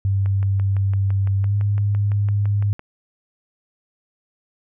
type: tone with pitch glide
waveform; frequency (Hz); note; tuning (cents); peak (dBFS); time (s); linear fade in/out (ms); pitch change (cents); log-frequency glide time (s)
sine; 98 to 101.98; G2 to G#2; 0 to -31; -16; 0.05-2.73; 0; +69; 1.39-1.55
type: click train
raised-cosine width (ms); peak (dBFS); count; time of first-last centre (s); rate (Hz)
0.5; -23; 16; 0.26-2.794; 5.92
effects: none